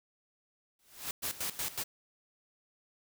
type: noise with exponential growth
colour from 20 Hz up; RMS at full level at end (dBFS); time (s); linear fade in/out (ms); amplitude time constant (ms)
white; -34; 0.79-1.11; 2; 68
type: noise with tremolo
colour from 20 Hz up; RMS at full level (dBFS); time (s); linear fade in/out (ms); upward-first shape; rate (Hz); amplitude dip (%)
white; -35; 1.22-1.84; 20; square; 5.4; 80
effects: none